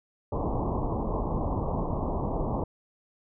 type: low-pass noise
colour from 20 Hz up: pink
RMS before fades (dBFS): -29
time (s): 0.32-2.64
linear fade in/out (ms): 5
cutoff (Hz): 1100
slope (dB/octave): 96
effects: none

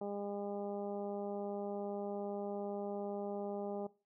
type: harmonic tone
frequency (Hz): 202.5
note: G#3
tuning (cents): -43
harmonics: 1 / 2 / 3 / 4 / 5 / 6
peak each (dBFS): -44 / -42 / -44 / -46 / -60 / -61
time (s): 0.01-3.87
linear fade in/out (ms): 5
effects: noise-tail reverb RT60 0.3 s tail -19 dB re dry

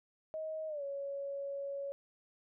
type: tone with pitch glide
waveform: sine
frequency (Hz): 630 to 558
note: D#5 to C#5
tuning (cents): +21 to +11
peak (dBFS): -37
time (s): 0.34-1.92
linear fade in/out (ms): 0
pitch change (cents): -210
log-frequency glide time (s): 0.68-0.83
effects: none

